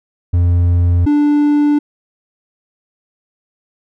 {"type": "tone pair in turn", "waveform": "triangle", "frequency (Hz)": [87.31, 293.7], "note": ["F2", "D4"], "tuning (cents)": [0, 0], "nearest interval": "octave + major sixth", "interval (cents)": 2100, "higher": "second", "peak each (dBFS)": -7, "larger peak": "neither", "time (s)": [[0.33, 1.06], [1.06, 1.79]], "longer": "neither", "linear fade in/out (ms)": 10, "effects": []}